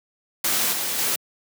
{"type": "noise with level steps", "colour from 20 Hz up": "white", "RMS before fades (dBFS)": [-22, -26, -23], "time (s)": [0.44, 1.16], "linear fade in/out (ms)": 5, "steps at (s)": [0.72, 0.98], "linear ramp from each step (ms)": 10, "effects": ["high-pass 150 Hz 12 dB/octave"]}